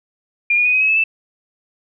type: tone with pitch steps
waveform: sine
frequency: 2406 / 2444 / 2482 / 2521 / 2561 / 2601 / 2642 Hz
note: D7 / D#7 / D#7 / D#7 / D#7 / E7 / E7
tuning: +41 / -32 / -5 / +22 / +49 / -24 / +3 cents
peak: -12 dBFS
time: 0.5-1.039 s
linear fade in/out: 5 ms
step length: 77 ms
effects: none